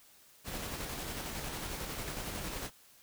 pink noise with tremolo, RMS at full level -39 dBFS, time 0.44-2.71 s, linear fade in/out 50 ms, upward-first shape square, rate 11 Hz, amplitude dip 25%, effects white hiss -61 dBFS RMS until 3.02 s

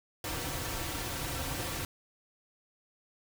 pink noise with comb filter, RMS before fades -36 dBFS, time 0.24-1.85 s, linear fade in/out 2 ms, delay 4.8 ms, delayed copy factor -0.6, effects none

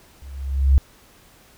sine tone with level ramp, 67.8 Hz, C#2, 38 cents flat, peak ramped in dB -37 to -8 dBFS, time 0.22-0.78 s, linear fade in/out 0 ms, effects pink hiss -52 dBFS RMS until 1.57 s

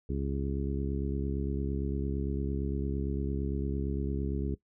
harmonic tone, 68.8 Hz, C#2, 12 cents flat, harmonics 1 / 2 / 3 / 4 / 5 / 6, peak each -33 / -36 / -38 / -39 / -40 / -41 dBFS, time 0.09-4.55 s, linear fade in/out 5 ms, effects noise-tail reverb RT60 0.1 s tail -18 dB re dry

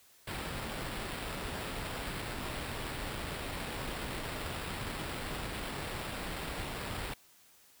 pink noise with sample-and-hold, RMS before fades -39 dBFS, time 0.27-7.14 s, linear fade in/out 5 ms, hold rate 6300 Hz, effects white hiss -62 dBFS RMS until 7.8 s

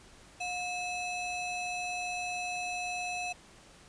square ring-modulated tone, 1659 Hz, G#6, 2 cents flat, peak -31 dBFS, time 0.4-3.33 s, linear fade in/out 10 ms, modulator 940 Hz, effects pink hiss -56 dBFS RMS until 3.88 s + resampled to 22050 Hz

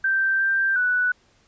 sine tone with pitch steps, 1565 / 1576 / 1482 Hz, G6 / G6 / F#6, -3 / +9 / +2 cents, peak -18 dBFS, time 0.04-1.12 s, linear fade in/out 5 ms, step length 360 ms, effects pink hiss -60 dBFS RMS until 1.47 s + resampled to 16000 Hz

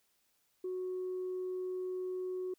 sine tone, 368.3 Hz, F#4, 8 cents flat, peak -34 dBFS, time 0.64-2.54 s, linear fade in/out 5 ms, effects tanh soft clip ceiling -32 dBFS + white hiss -75 dBFS RMS until 2.58 s

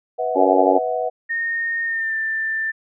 sine chord, B suspended fourth, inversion none, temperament equal with one note detuned, 493.9 / 646.1 / 740 Hz, B4 / E5 / F#5, 0 / -35 / 0 cents, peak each -24 dBFS, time 0.18-1.1 s, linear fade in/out 20 ms
harmonic tone, 93.9 Hz, F#2, 26 cents sharp, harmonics 3 / 4 / 5 / 6 / 7 / 8 / 9, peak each -21 / -21 / -21 / -21 / -21 / -21 / -21 dBFS, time 0.35-0.79 s, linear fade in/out 20 ms
sine tone with pitch glide, 1842 to 1779.3 Hz, A#6 to A6, -21 to +19 cents, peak -20 dBFS, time 1.29-2.72 s, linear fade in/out 20 ms, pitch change -60 cents, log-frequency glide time 1.84-2.16 s
effects none

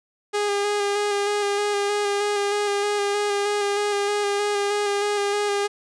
sawtooth tone with vibrato, 408.7 Hz, G#4, 28 cents flat, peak -17 dBFS, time 0.33-5.68 s, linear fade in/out 20 ms, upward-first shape square, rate 3.2 Hz, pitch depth 18 cents each way, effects resampled to 22050 Hz

